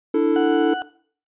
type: chord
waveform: triangle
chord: D suspended second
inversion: none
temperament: equal with one note detuned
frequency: 293.7 / 329.6 / 443.1 Hz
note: D4 / E4 / A4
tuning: 0 / 0 / +12 cents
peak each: -18 / -18 / -17 dBFS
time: 0.14-0.74 s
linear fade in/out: 5 ms
type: harmonic tone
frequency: 740 Hz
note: F#5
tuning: in tune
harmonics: 1 / 2 / 4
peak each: -25 / -31 / -37 dBFS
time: 0.36-0.82 s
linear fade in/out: 0 ms
effects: noise-tail reverb RT60 0.5 s tail -18 dB re dry + resampled to 8000 Hz